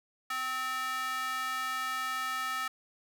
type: tone with high-pass filter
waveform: square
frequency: 258.6 Hz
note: C4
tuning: 20 cents flat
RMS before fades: -34 dBFS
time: 0.3-2.68 s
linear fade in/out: 5 ms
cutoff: 1400 Hz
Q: 3.2
effects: none